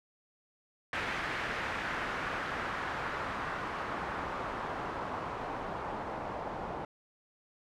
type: noise with low-pass filter sweep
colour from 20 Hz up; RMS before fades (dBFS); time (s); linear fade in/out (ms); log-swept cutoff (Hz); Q
white; -37; 0.93-6.85; 2; 1900 to 810; 1.5
effects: none